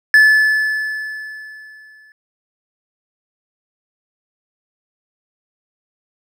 triangle tone with exponential decay, 1732 Hz, A6, 28 cents flat, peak -3 dBFS, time 0.14-2.12 s, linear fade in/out 1 ms, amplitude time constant 430 ms, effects none

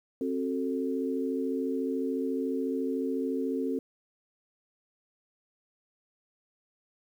sine chord, F# diminished, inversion second, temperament just, 266.4 / 370 / 444 Hz, C4 / F#4 / A4, +31 / 0 / +16 cents, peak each -30 / -35 / -33 dBFS, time 0.21-3.79 s, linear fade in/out 2 ms, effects 10-bit

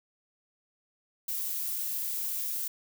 violet noise, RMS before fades -33 dBFS, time 1.28-2.68 s, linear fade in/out 5 ms, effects none

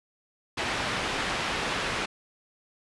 white low-pass noise, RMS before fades -30 dBFS, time 0.57-2.06 s, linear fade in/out 10 ms, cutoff 2600 Hz, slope 12 dB/octave, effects resampled to 24000 Hz

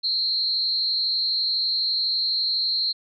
sine tone with amplitude modulation, 4186 Hz, C8, in tune, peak -17 dBFS, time 0.03-2.93 s, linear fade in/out 20 ms, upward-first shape sine, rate 232 Hz, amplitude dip 85%, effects none

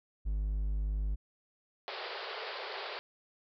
triangle tone, 51.1 Hz, G#1, 27 cents flat, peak -28 dBFS, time 0.25-1.16 s, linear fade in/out 20 ms
pink band-pass noise, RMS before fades -41 dBFS, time 1.88-2.99 s, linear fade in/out 0 ms, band 380 to 4900 Hz, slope 96 dB/octave
effects none

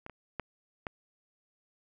clicks, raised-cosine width 0.5 ms, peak -27 / -30 / -19 / -20 dBFS, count 4, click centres 0.064 / 0.097 / 0.397 / 0.868 s, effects none

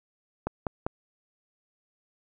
click train, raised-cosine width 1 ms, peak -14 dBFS, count 3, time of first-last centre 0.47-0.865 s, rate 5.06 Hz, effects none

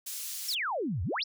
pink high-pass noise, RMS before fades -38 dBFS, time 0.06-0.55 s, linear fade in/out 10 ms, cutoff 5400 Hz, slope 12 dB/octave
sine exponential two-way sweep, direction down then up, 5890 to 76.6 to 5890 Hz, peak -29 dBFS, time 0.48-1.24 s, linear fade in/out 10 ms, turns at 1.03 s
effects none

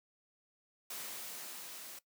white noise with level ramp, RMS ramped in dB -43 to -49 dBFS, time 0.9-1.99 s, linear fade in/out 5 ms, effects noise-tail reverb RT60 0.1 s tail -18 dB re dry + high-pass 200 Hz 12 dB/octave

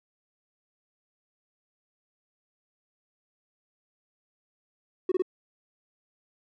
triangle tone bursts, 370 Hz, F#4, in tune, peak -19 dBFS, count 3, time 5.09-5.222 s, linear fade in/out 5 ms, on 28 ms, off 24 ms, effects tanh soft clip ceiling -17 dBFS

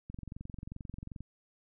click train, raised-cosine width 5 ms, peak -30 dBFS, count 26, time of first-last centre 0.1-1.206 s, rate 22.6 Hz, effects none

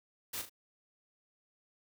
white noise with echo, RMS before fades -39 dBFS, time 0.33-0.42 s, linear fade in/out 10 ms, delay 38 ms, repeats 2, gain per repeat -8 dB, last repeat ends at 0.496 s, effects none

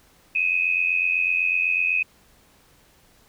sine tone pair together, 2489 / 2577 Hz, D#7 / E7, 0 / -40 cents, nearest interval minor second, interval 60 cents, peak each -22 dBFS, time 0.35-2.03 s, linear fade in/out 5 ms, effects pink hiss -57 dBFS RMS until 3.28 s

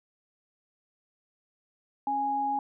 sine tone pair together, 273.9 / 829 Hz, C#4 / G#5, -21 / -3 cents, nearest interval octave + perfect fifth, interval 1918 cents, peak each -37 / -26 dBFS, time 2.07-2.59 s, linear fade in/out 2 ms, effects none

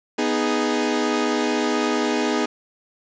sawtooth chord, G# minor, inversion first, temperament equal, 246.9 / 311.1 / 415.3 Hz, B3 / D#4 / G#4, 0 / 0 / 0 cents, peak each -20 dBFS, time 0.18-2.46 s, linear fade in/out 10 ms, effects resampled to 16000 Hz + 7-bit

